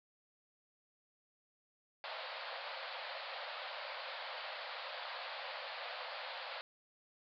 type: band-pass noise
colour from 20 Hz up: pink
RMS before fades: -45 dBFS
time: 2.04-6.61 s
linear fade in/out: 0 ms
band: 510 to 4700 Hz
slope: 96 dB/octave
effects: none